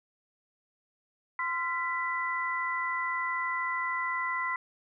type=tone cluster; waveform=sine; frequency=1033 / 1372 / 1986 Hz; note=C6 / F6 / B6; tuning=-22 / -31 / +9 cents; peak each=-32 / -37 / -32 dBFS; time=1.39-4.56 s; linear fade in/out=2 ms; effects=none